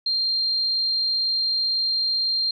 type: tone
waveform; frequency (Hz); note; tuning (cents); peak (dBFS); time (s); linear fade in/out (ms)
sine; 4186; C8; 0; -20; 0.06-2.51; 5
effects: none